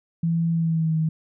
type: tone with pitch glide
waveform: sine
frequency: 166.4 to 158.7 Hz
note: E3 to D#3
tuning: +17 to +35 cents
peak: -19 dBFS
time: 0.23-1.09 s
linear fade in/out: 5 ms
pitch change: -82 cents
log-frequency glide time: 0.52-0.97 s
effects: none